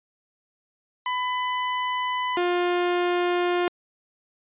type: tone pair in turn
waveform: sawtooth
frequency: 1000 / 353.6 Hz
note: B5 / F4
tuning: +21 / +22 cents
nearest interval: octave + tritone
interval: 1799 cents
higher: first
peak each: -20 / -17 dBFS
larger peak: second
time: 1.06-2.37 / 2.37-3.68 s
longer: neither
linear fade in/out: 2 ms
effects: resampled to 8000 Hz